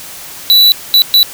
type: tone bursts at uneven times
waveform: square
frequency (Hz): 3951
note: B7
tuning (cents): 0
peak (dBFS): -4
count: 3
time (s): 0.5-0.72 / 0.94-1.02 / 1.14-1.23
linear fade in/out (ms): 0
effects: white hiss -29 dBFS RMS until 1.33 s